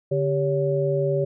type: tone cluster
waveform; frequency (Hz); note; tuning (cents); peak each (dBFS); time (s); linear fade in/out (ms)
sine; 144.1 / 394.5 / 563; D3 / G4 / C#5; -33 / +11 / +27; -24; 0.11-1.25; 10
effects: none